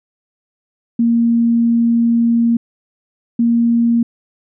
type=tone pair in turn; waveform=sine; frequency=233.1 / 233.9 Hz; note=A#3 / A#3; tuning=0 / +6 cents; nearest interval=unison; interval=6 cents; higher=second; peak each=-10 dBFS; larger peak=neither; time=0.99-2.57 / 3.39-4.03 s; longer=first; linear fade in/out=5 ms; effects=none